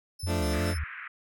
25% pulse tone with tremolo, 5274 Hz, E8, in tune, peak -35 dBFS, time 0.19-0.79 s, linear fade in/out 10 ms, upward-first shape square, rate 4.3 Hz, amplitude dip 60%
sine tone with vibrato, 81.4 Hz, E2, 21 cents flat, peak -28 dBFS, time 0.23-0.84 s, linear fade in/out 5 ms, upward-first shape square, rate 2.8 Hz, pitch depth 150 cents each way
20% pulse chord, D minor, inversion first, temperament equal, 174.61 / 220 / 293.7 Hz, F3 / A3 / D4, 0 / 0 / 0 cents, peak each -28 / -28 / -28 dBFS, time 0.26-0.75 s, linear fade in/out 50 ms
pink band-pass noise, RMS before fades -41 dBFS, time 0.53-1.08 s, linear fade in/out 5 ms, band 1300 to 2300 Hz, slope 48 dB/octave
effects none

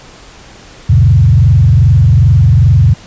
sine tone with frequency modulation, 108.9 Hz, A2, 17 cents flat, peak -3 dBFS, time 0.89-2.94 s, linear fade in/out 10 ms, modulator 22.5 Hz, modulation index 1.5, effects pink hiss -36 dBFS RMS until 3.06 s + resampled to 16000 Hz

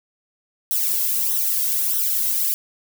violet noise with flanger, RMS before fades -21 dBFS, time 0.71-2.54 s, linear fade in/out 0 ms, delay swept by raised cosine 0.42 to 1.72 ms, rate 1.6 Hz, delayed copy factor -0.9, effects none

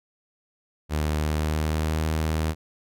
sawtooth tone with pitch glide, 76.2 to 78.71 Hz, D#2 to D#2, -36 to +21 cents, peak -19 dBFS, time 0.89-2.55 s, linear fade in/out 50 ms, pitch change +57 cents, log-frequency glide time 1.15-2.06 s, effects none

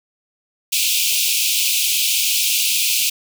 pink high-pass noise, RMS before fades -18 dBFS, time 0.72-3.1 s, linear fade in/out 10 ms, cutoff 2400 Hz, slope 96 dB/octave, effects none

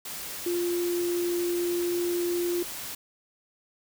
sine tone in noise, 349.2 Hz, F4, in tune, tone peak -25 dBFS, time 0.46-2.63 s, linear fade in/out 5 ms, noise white, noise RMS -37 dBFS, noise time 0.05-2.95 s, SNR +9 dB, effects none

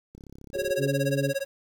click train, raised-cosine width 3 ms, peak -32 dBFS, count 20, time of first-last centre 0.15-0.707 s, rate 34.1 Hz
square tone with tremolo, 549 Hz, C#5, 17 cents flat, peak -24 dBFS, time 0.53-1.46 s, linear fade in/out 50 ms, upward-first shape sine, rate 17 Hz, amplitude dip 100%
sine chord, F# suspended second, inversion none, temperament equal, 370 / 415.3 / 554.4 Hz, F#4 / G#4 / C#5, 0 / 0 / 0 cents, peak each -33 dBFS, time 0.55-0.87 s, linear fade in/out 2 ms
harmonic tone, 139.7 Hz, C#3, 14 cents sharp, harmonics 1 / 2 / 3, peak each -27 / -30 / -32 dBFS, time 0.77-1.34 s, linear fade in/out 50 ms
effects 9-bit

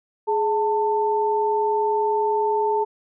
sine tone pair together, 420 / 889.9 Hz, G#4 / A5, +19 / +19 cents, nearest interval octave + minor second, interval 1300 cents, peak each -21 dBFS, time 0.27-2.85 s, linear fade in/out 20 ms, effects none

